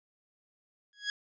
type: tone with exponential growth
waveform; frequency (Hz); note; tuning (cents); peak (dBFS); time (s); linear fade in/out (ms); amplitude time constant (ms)
20% pulse; 1661.2; G#6; 0; -23; 0.93-1.1; 1; 36
effects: resampled to 16000 Hz